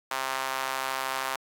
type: tone with high-pass filter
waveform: sawtooth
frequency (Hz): 132.9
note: C3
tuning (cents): +27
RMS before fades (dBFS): -31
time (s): 0.11-1.36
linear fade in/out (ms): 2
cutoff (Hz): 980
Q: 1.6
effects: AAC 64 kbps